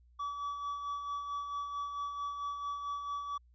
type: tone with tremolo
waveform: triangle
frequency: 1146 Hz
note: D6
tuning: 43 cents flat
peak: -32 dBFS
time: 0.19-3.38 s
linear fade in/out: 10 ms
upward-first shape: sine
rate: 4.5 Hz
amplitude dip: 45%
effects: added 60 Hz sine -60 dBFS peak until 3.54 s + resampled to 16000 Hz